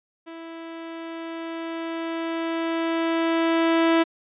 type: tone with level ramp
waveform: sawtooth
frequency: 329.6 Hz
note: E4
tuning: in tune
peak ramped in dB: -33 to -12 dBFS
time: 0.26-4.04 s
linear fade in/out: 20 ms
effects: resampled to 8000 Hz